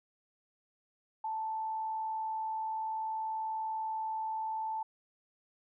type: tone with frequency modulation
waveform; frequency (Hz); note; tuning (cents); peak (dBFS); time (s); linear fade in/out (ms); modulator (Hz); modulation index
sine; 880; A5; 0; -33; 1.24-4.83; 5; 60.6; 0.21
effects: none